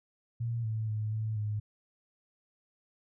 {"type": "tone with pitch steps", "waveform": "sine", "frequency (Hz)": [116.7, 110.1, 107.6, 109.5, 105.6], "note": ["A#2", "A2", "A2", "A2", "G#2"], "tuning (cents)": [2, 2, -38, -8, 29], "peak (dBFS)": -30, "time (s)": [0.4, 1.6], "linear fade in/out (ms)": 10, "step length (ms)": 240, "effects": []}